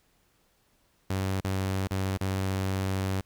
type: tone with dropouts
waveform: sawtooth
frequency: 95.6 Hz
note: G2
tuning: 43 cents flat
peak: -23 dBFS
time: 1.1-3.21 s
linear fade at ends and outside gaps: 5 ms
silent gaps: 1.406-1.445 / 1.873-1.908 / 2.174-2.209 s
effects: pink hiss -68 dBFS RMS until 3.25 s